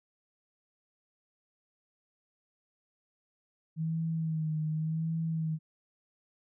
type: tone with vibrato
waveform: sine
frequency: 159 Hz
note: D#3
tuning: 38 cents sharp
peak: -29 dBFS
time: 3.76-5.59 s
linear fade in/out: 50 ms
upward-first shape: sine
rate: 0.88 Hz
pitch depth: 44 cents each way
effects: none